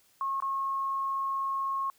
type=tone with dropouts; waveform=sine; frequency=1086 Hz; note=C#6; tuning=36 cents flat; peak=-28 dBFS; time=0.21-1.9 s; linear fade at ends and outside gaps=1 ms; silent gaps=0.402-0.423 s; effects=white hiss -65 dBFS RMS until 1.98 s